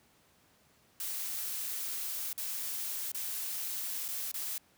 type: noise with dropouts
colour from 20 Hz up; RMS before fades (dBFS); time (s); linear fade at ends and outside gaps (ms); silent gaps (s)
blue; -37; 1-4.58; 2; 2.33-2.378 / 3.118-3.146 / 4.082-4.086 / 4.316-4.341
effects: pink hiss -66 dBFS RMS until 4.77 s + high-pass 80 Hz 12 dB/octave